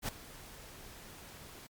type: noise with ADSR envelope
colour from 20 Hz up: pink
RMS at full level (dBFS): -34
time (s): 0.02-1.67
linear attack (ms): 66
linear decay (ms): 4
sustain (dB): -17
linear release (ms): 6
effects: MP3 96 kbps